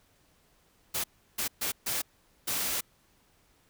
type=noise bursts at uneven times; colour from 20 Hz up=white; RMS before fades=-31 dBFS; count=5; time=0.94-1.04 / 1.38-1.48 / 1.61-1.72 / 1.86-2.02 / 2.47-2.81 s; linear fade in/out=10 ms; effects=pink hiss -66 dBFS RMS until 3.69 s